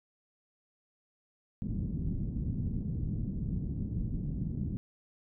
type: low-pass noise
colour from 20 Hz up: white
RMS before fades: -34 dBFS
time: 1.62-4.77 s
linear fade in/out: 0 ms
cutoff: 210 Hz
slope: 24 dB/octave
effects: none